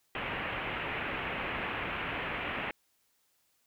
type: low-pass noise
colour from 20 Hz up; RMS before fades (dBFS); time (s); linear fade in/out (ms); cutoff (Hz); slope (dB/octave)
white; -36; 0.15-2.71; 2; 2800; 48
effects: white hiss -73 dBFS RMS until 3.66 s